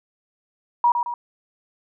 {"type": "tone with echo", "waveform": "sine", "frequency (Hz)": 957, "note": "A#5", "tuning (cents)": 45, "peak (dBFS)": -13, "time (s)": [0.84, 0.92], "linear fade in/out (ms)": 2, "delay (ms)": 110, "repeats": 2, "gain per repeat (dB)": -6, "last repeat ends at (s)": 1.14, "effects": []}